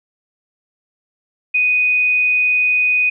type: tone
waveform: sine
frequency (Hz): 2489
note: D#7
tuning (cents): 0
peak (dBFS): -12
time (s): 1.54-3.1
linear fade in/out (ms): 10
effects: none